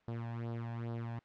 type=tone with flanger; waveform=sawtooth; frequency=116.54 Hz; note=A#2; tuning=in tune; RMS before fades=-40 dBFS; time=0.08-1.19 s; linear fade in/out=0 ms; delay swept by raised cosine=0.21 to 1.21 ms; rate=2.4 Hz; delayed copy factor=+0.7; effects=white hiss -69 dBFS RMS until 1.24 s + low-pass 2000 Hz 12 dB/octave